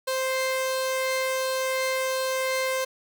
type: tone pair together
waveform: sawtooth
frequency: 522.9 / 2093 Hz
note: C5 / C7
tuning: -1 / 0 cents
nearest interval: 2 octaves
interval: 2401 cents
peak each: -21 / -30 dBFS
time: 0.07-2.85 s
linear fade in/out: 10 ms
effects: none